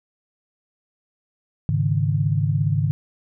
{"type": "chord", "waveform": "sine", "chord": "Ab suspended fourth", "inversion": "none", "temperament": "just", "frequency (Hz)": [103.83, 138.43, 155.74], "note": ["Ab2", "Db3", "Eb3"], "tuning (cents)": [0, -2, 2], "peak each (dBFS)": -22, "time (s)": [1.69, 2.91], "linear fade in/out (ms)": 0, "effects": []}